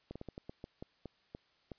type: slowing click train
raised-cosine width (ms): 2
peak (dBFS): -30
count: 11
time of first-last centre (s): 0.11-1.717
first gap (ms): 46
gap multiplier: 1.26
effects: white hiss -71 dBFS RMS until 1.78 s + resampled to 11025 Hz